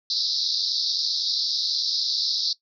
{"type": "band-pass noise", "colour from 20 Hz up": "white", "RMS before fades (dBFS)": -25, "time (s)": [0.1, 2.53], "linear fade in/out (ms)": 2, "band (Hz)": [3800, 5300], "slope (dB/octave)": 96, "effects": ["noise-tail reverb RT60 0.1 s tail -19 dB re dry"]}